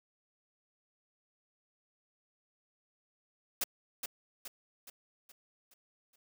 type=noise with echo; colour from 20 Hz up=white; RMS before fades=-32 dBFS; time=3.61-3.64 s; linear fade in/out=5 ms; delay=420 ms; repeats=6; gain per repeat=-6 dB; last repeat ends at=6.16 s; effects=high-pass 150 Hz 12 dB/octave